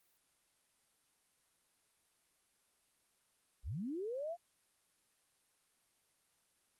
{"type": "linear sweep", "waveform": "sine", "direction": "up", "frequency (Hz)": [34.65, 712], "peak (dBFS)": -38, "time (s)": [3.63, 4.37], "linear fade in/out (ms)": 50, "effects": ["white hiss -75 dBFS RMS until 6.79 s", "Opus 32 kbps"]}